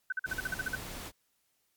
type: tone bursts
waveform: sine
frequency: 1520 Hz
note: F#6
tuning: 46 cents sharp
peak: -29 dBFS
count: 10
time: 0.1-0.754 s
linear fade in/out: 5 ms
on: 24 ms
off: 46 ms
type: noise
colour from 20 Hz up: pink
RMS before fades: -42 dBFS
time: 0.25-1.12 s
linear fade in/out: 50 ms
effects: white hiss -75 dBFS RMS until 1.76 s + MP3 96 kbps